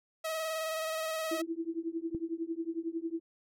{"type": "tone with vibrato", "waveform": "sawtooth", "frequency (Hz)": 638, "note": "D#5", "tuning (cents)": 43, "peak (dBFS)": -29, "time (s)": [0.24, 1.42], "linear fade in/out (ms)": 10, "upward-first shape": "square", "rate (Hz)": 19, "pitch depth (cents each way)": 21}
{"type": "tone with tremolo", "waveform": "sine", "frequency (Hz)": 330.4, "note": "E4", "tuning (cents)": 4, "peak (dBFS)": -29, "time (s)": [1.31, 3.2], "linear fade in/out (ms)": 5, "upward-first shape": "triangle", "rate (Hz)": 11, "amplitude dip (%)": 100}
{"type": "click", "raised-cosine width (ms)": 3, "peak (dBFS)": -27, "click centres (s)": 2.148}
{"effects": []}